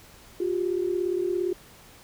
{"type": "tone pair together", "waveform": "sine", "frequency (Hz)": [354.6, 392], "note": ["F4", "G4"], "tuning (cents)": [26, 0], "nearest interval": "major second", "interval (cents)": 174, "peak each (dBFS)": [-25, -29], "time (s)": [0.4, 1.53], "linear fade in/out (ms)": 5, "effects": ["pink hiss -51 dBFS RMS until 2.03 s"]}